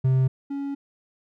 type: tone pair in turn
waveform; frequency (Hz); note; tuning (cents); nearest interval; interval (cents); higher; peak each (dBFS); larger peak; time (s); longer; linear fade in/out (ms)
triangle; 130.81 / 279.6; C3 / C#4; 0 / +15; octave + minor second; 1315; second; -15 / -25; first; 0.04-0.28 / 0.5-0.75; second; 10
effects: none